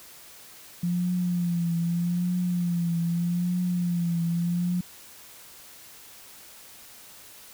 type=tone with vibrato; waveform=sine; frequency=173.9 Hz; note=F3; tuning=7 cents flat; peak=-23 dBFS; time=0.83-4.81 s; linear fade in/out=5 ms; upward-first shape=triangle; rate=0.81 Hz; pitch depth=62 cents each way; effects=white hiss -48 dBFS RMS until 7.53 s